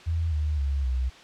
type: tone with pitch steps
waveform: sine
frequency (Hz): 82.41 / 75.57 / 69.3 / 63.55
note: E2 / D#2 / C#2 / C2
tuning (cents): 0 / -50 / 0 / -50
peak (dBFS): -23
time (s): 0.06-1.1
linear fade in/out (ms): 20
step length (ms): 260
effects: white hiss -48 dBFS RMS until 1.23 s + low-pass 4000 Hz 12 dB/octave